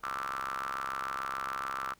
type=ring-modulated tone; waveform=sawtooth; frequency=66.9 Hz; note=C2; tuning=39 cents sharp; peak=-27 dBFS; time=0.03-1.94 s; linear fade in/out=10 ms; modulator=1260 Hz; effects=pink hiss -65 dBFS RMS until 1.99 s